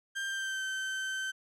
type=tone with pitch glide; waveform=35% pulse; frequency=1586 to 1544.4 Hz; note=G6 to G6; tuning=+20 to -26 cents; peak=-31 dBFS; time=0.15-1.32 s; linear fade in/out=20 ms; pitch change=-46 cents; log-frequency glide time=0.26-0.63 s; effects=low-pass 9000 Hz 12 dB/octave